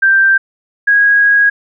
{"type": "tone pair in turn", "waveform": "sine", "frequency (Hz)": [1573, 1647.8], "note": ["G6", "G#6"], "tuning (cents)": [6, -14], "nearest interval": "minor second", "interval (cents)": 80, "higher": "second", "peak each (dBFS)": -6, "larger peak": "neither", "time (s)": [[0.02, 0.38], [0.87, 1.5]], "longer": "second", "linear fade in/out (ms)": 10, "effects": []}